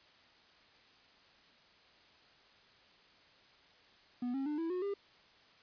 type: tone with pitch steps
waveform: triangle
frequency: 245.3 / 270.6 / 298.5 / 329.3 / 363.3 / 400.8 Hz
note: B3 / C#4 / D4 / E4 / F#4 / G4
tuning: -12 / -42 / +28 / -2 / -32 / +38 cents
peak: -32 dBFS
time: 4.22-4.94 s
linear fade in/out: 5 ms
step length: 120 ms
effects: white hiss -63 dBFS RMS until 5.62 s + resampled to 11025 Hz